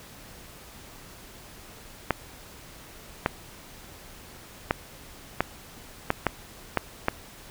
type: clicks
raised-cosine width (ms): 0.5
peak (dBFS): -6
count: 8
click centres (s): 2.107 / 3.261 / 4.709 / 5.406 / 6.104 / 6.267 / 6.773 / 7.084
effects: pink hiss -47 dBFS RMS until 7.5 s